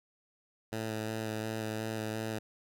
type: tone with vibrato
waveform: 10% pulse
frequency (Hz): 110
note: A2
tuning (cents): 0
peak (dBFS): -26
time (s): 0.72-2.39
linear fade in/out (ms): 10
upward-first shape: square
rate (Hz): 2.8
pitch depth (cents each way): 14
effects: none